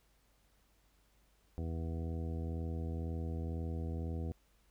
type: harmonic tone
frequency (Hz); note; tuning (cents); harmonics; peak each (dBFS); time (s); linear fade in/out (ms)
82; E2; -9; 1 / 2 / 3 / 4 / 5 / 6 / 8 / 9; -37 / -44 / -46 / -49 / -52 / -51 / -58 / -58; 1.58-4.32; 0
effects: added 50 Hz sine -70 dBFS peak until 4.7 s + pink hiss -73 dBFS RMS until 4.7 s